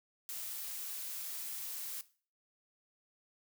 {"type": "noise", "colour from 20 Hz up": "blue", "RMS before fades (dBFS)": -42, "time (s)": [0.29, 2.01], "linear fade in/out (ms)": 0, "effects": ["noise-tail reverb RT60 0.4 s tail -17 dB re dry"]}